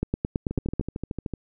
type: two click trains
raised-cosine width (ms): 3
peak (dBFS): -17 / -11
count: 12 / 8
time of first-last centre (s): 0.51-1.337 / 0.03-0.797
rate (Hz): 13.3 / 9.13
effects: none